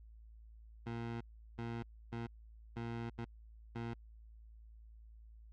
20% pulse tone bursts at uneven times, 116.54 Hz, A#2, in tune, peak -35 dBFS, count 6, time 0.86-1.21 / 1.58-1.83 / 2.12-2.27 / 2.76-3.1 / 3.18-3.25 / 3.75-3.94 s, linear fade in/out 10 ms, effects added 55 Hz sine -54 dBFS peak until 5.52 s + low-pass 3000 Hz 12 dB/octave

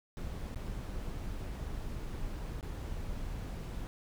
brown noise with dropouts, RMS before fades -39 dBFS, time 0.17-3.87 s, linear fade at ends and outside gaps 0 ms, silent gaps 0.546-0.558 / 0.674-0.678 / 2.609-2.628 s, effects none

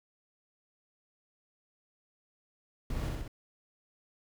brown noise with echo, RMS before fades -34 dBFS, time 2.9-3.09 s, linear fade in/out 2 ms, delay 63 ms, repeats 3, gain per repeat -2 dB, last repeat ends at 3.279 s, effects none

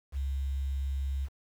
sine tone with quantisation, 68.2 Hz, C#2, 28 cents flat, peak -29 dBFS, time 0.12-1.29 s, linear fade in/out 50 ms, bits 9, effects none

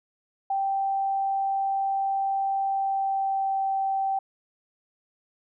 sine tone with pitch glide, 782 to 777 Hz, G5 to G5, -4 to -16 cents, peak -23 dBFS, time 0.5-4.19 s, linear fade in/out 5 ms, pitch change -12 cents, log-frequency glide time 2.66-3.64 s, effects none

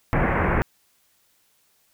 pink low-pass noise, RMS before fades -21 dBFS, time 0.13-0.62 s, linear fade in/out 0 ms, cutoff 2200 Hz, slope 48 dB/octave, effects white hiss -64 dBFS RMS until 1.93 s

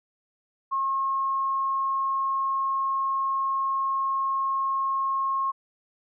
sine tone, 1080 Hz, C#6, 45 cents flat, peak -23 dBFS, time 0.71-5.52 s, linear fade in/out 20 ms, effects none

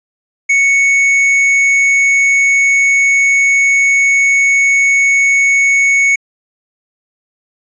sine tone with tanh clipping, 2217 Hz, C#7, in tune, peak -9 dBFS, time 0.49-6.16 s, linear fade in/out 10 ms, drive 9 dB, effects resampled to 16000 Hz

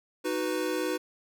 square chord, B major, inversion first, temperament equal, 311.1 / 370 / 493.9 Hz, D#4 / F#4 / B4, 0 / 0 / 0 cents, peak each -33 dBFS, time 0.24-0.98 s, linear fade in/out 20 ms, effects none

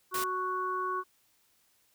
harmonic tone, 370 Hz, F#4, in tune, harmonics 1 / 3 / 4, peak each -37 / -31 / -40 dBFS, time 0.11-1.04 s, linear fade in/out 50 ms
white noise, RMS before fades -36 dBFS, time 0.14-0.24 s, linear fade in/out 2 ms
effects white hiss -69 dBFS RMS until 1.94 s

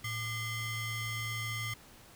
35% pulse ring-modulated tone, 1087 Hz, C#6, 34 cents flat, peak -30 dBFS, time 0.04-1.74 s, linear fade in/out 5 ms, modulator 973 Hz, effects pink hiss -56 dBFS RMS until 2.15 s

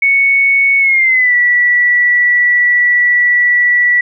sine tone with pitch glide, 2217 to 1952.4 Hz, C#7 to B6, 0 to -20 cents, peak -7 dBFS, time 0.02-4.01 s, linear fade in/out 5 ms, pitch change -220 cents, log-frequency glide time 0.79-1.35 s, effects none

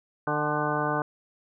harmonic tone with a mistuned harmonic, 149.8 Hz, D3, 35 cents sharp, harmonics 1 / 2 / 3 / 4 / 5 / 6 / 7 / 8 / 10, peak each -33 / -33 / -33 / -33 / -33 / -33 / -33 / -33 / -33 dBFS, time 0.27-1.02 s, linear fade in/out 2 ms, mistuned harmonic 6, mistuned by -40 cents, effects none

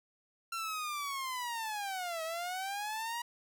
sawtooth linear two-way sweep, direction down then up, 1365 to 637 to 960 Hz, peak -32 dBFS, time 0.52-3.22 s, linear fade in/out 5 ms, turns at 2.23 s, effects none

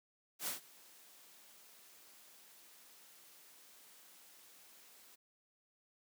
white noise with ADSR envelope, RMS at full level -38 dBFS, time 0.39-5.16 s, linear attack 80 ms, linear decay 130 ms, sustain -23 dB, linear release 13 ms, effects high-pass 200 Hz 12 dB/octave

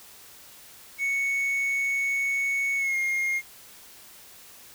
triangle tone with pitch glide, 2217 to 2134 Hz, C#7 to C7, 0 to +34 cents, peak -22 dBFS, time 0.98-3.42 s, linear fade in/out 50 ms, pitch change -66 cents, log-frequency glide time 2.77-2.97 s, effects white hiss -49 dBFS RMS until 4.74 s

